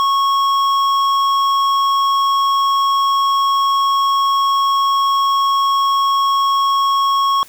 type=tone with hard clipping; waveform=sine; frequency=1100 Hz; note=C#6; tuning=14 cents flat; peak=-14 dBFS; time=0-7.43 s; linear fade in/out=0 ms; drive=9 dB; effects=white hiss -43 dBFS RMS until 7.48 s

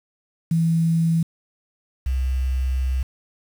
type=tone pair in turn; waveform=sine; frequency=164.81 / 64.73 Hz; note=E3 / C2; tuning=0 / -18 cents; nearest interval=octave + major third; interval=1618 cents; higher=first; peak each=-16 / -19 dBFS; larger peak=first; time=0.51-1.23 / 2.06-3.03 s; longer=second; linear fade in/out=5 ms; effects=7-bit

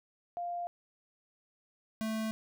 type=tone pair in turn; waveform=sine / square; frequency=698.5 / 220 Hz; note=F5 / A3; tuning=0 / 0 cents; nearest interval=octave + minor sixth; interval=2000 cents; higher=first; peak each=-34 / -33 dBFS; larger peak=second; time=0.37-0.67 / 2.01-2.31 s; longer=neither; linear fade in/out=0 ms; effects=none

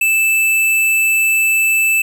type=tone; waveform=square; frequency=2637 Hz; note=E7; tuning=in tune; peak=-12 dBFS; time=0.01-2.02 s; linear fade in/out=5 ms; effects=none

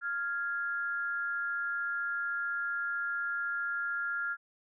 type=tone pair together; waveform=sine; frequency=1396.9 / 1661.2 Hz; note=F6 / G#6; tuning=0 / 0 cents; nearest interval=minor third; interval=300 cents; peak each=-32 / -37 dBFS; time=0.01-4.37 s; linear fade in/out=50 ms; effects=none

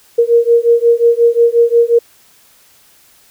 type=beating tone pair; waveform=sine; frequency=466.2 / 471.8 Hz; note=A#4 / A#4; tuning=0 / +21 cents; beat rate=5.6 Hz; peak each=-10 dBFS; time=0.18-1.99 s; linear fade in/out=10 ms; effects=white hiss -48 dBFS RMS until 3.3 s

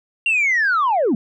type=linear sweep; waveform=sine; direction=down; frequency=2794 to 193.8 Hz; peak=-13 dBFS; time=0.26-1.15 s; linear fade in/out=2 ms; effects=tanh soft clip ceiling -12 dBFS

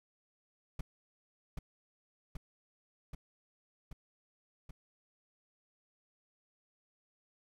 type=noise with echo; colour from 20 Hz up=brown; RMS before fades=-36 dBFS; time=0.79-0.81 s; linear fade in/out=5 ms; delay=780 ms; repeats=5; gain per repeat=-2 dB; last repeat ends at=4.71 s; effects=none

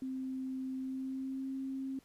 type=tone with pitch glide; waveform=sine; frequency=261.6 to 267.1 Hz; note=C4 to C4; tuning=0 to +36 cents; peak=-36 dBFS; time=0.02-1.99 s; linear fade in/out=2 ms; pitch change=+36 cents; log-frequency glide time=0.77-1.49 s; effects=pink hiss -67 dBFS RMS until 2.04 s + resampled to 32000 Hz

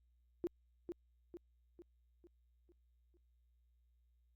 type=tone with echo; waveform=sine; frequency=345.8 Hz; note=F4; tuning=17 cents flat; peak=-34 dBFS; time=0.44-0.47 s; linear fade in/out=0 ms; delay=450 ms; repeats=6; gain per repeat=-6 dB; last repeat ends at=3.17 s; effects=added 60 Hz sine -70 dBFS peak until 4.35 s + Opus 48 kbps

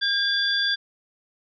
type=tone cluster; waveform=sine; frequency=1612 / 3447 / 4731 Hz; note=G6 / A7 / D8; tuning=+48 / -36 / +12 cents; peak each=-24 / -24 / -27 dBFS; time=0.01-0.76 s; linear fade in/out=20 ms; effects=none

